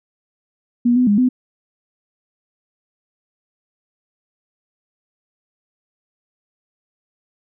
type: tone with pitch steps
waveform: sine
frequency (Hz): 240.7 / 250.6 / 204.8 / 252.7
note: B3 / B3 / G#3 / B3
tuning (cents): -44 / +25 / -24 / +40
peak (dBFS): -11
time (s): 0.85-1.29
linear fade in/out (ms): 10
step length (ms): 110
effects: none